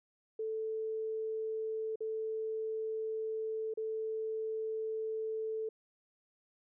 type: tone with dropouts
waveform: sine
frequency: 440 Hz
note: A4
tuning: in tune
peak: -34 dBFS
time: 0.39-5.69 s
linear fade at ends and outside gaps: 5 ms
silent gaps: 1.958-2.005 / 3.739-3.773 s
effects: none